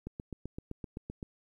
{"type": "click train", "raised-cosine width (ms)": 3, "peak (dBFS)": -26, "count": 10, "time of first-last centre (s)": [0.07, 1.228], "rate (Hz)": 7.77, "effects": ["11-bit"]}